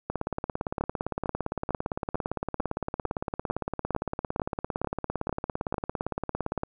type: two click trains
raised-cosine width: 1 ms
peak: -14 / -15 dBFS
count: 12 / 116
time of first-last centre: 0.81-5.743 / 0.1-6.634 s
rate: 2.23 / 17.6 Hz
effects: none